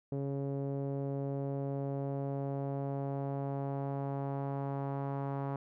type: tone with low-pass filter sweep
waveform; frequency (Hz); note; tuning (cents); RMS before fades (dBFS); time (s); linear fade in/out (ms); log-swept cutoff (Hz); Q
sawtooth; 138.59; C#3; 0; -36; 0.12-5.56; 2; 470 to 970; 1.9
effects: none